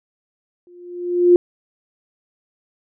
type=tone with exponential growth; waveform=sine; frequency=353 Hz; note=F4; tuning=19 cents sharp; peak=-5 dBFS; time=0.67-1.36 s; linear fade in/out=1 ms; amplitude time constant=150 ms; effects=none